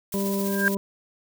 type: noise with tremolo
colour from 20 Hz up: blue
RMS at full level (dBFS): -33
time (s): 0.12-0.75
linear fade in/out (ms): 5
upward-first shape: sine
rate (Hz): 15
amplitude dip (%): 35
type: harmonic tone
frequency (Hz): 197.6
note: G3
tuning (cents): +14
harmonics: 1 / 2 / 3 / 5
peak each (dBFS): -25 / -29 / -34 / -37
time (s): 0.14-0.77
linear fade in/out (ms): 0
type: tone with exponential growth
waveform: sine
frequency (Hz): 1600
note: G6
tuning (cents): +35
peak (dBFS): -15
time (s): 0.44-0.68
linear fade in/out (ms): 0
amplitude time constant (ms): 52
effects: none